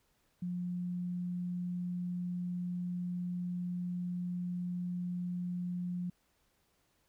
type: tone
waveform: sine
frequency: 177.8 Hz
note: F3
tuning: 31 cents sharp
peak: -34 dBFS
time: 0.42-6.1 s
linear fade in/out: 5 ms
effects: pink hiss -74 dBFS RMS until 7.08 s